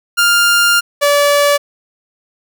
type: tone pair in turn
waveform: sawtooth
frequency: 1400 / 576.2 Hz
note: F6 / D5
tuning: +4 / -33 cents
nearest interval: octave + minor third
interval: 1537 cents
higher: first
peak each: -5 / -5 dBFS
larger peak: neither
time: 0.17-0.81 / 1.01-1.58 s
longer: first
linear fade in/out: 20 ms
effects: none